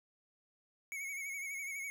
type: tone with vibrato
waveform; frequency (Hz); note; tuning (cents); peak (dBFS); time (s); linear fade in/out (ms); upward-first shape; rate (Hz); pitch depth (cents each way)
square; 2217; C#7; 0; -40; 0.92-1.9; 0; sine; 12; 52
effects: none